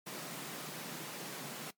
pink high-pass noise, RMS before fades -44 dBFS, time 0.06-1.71 s, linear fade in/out 10 ms, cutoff 130 Hz, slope 96 dB/octave, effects noise-tail reverb RT60 0.1 s tail -18 dB re dry + MP3 96 kbps

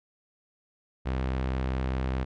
sawtooth tone, 64.9 Hz, C2, 13 cents flat, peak -23 dBFS, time 1.05-2.25 s, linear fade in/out 20 ms, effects low-pass 3000 Hz 12 dB/octave

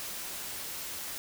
white noise, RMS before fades -39 dBFS, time 0-1.18 s, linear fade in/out 0 ms, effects none

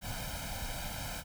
pink noise with comb filter, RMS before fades -39 dBFS, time 0.01-1.24 s, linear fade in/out 50 ms, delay 1.3 ms, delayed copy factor +1, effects none

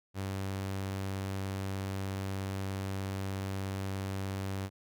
sawtooth tone, 96.8 Hz, G2, 21 cents flat, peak -30 dBFS, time 0.14-4.7 s, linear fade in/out 50 ms, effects none

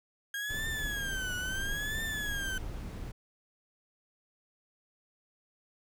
35% pulse tone with vibrato, 1622 Hz, G#6, 41 cents flat, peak -32 dBFS, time 0.34-2.58 s, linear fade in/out 2 ms, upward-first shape triangle, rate 0.74 Hz, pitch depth 180 cents each way
brown noise, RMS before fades -39 dBFS, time 0.49-3.12 s, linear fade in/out 10 ms
effects none

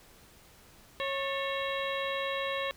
harmonic tone with a mistuned harmonic, 548 Hz, C#5, 20 cents flat, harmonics 1 / 2 / 3 / 4 / 5 / 6 / 7, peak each -34 / -37 / -39 / -40 / -41 / -42 / -42 dBFS, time 1-2.71 s, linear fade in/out 0 ms, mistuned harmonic 3, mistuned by +130 cents, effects pink hiss -57 dBFS RMS until 2.76 s

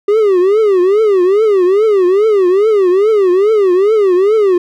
triangle tone with vibrato, 397 Hz, G4, 22 cents sharp, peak -5 dBFS, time 0.08-4.58 s, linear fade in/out 5 ms, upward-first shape triangle, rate 2.4 Hz, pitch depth 220 cents each way, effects none

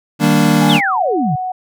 square chord, Eb major seventh, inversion none, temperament equal, 155.56 / 196 / 233.1 / 293.7 Hz, Eb3 / G3 / Bb3 / D4, 0 / 0 / 0 / 0 cents, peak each -16 dBFS, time 0.19-0.81 s, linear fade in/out 50 ms
sine tone with pitch glide, 830.6 to 740 Hz, G#5 to F#5, 0 to 0 cents, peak -18 dBFS, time 0.61-1.52 s, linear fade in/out 5 ms, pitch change -200 cents, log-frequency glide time 0.75-0.95 s
sine exponential sweep, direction down, 3833 to 128 Hz, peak -14 dBFS, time 0.69-1.36 s, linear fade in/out 10 ms
effects none

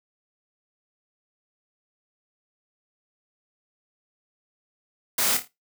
white noise with echo, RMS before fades -23 dBFS, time 5.18-5.37 s, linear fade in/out 5 ms, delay 27 ms, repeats 4, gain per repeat -8 dB, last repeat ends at 5.478 s, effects noise-tail reverb RT60 0.2 s tail -17 dB re dry + high-pass 150 Hz 12 dB/octave

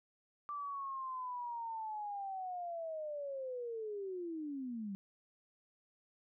sine linear sweep, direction down, 1174.7 to 190 Hz, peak -39 dBFS, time 0.49-4.95 s, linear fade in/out 0 ms, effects none

